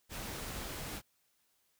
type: noise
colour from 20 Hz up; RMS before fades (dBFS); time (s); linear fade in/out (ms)
pink; -42; 0.09-1.02; 50
effects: white hiss -75 dBFS RMS until 1.79 s